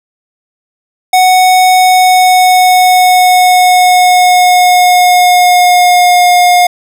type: tone with pitch glide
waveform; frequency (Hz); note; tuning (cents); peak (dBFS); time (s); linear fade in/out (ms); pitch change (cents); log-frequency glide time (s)
square; 740 to 714.4; F#5 to F5; 0 to +39; -4; 1.13-6.67; 5; -61; 1.72-6.31
effects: none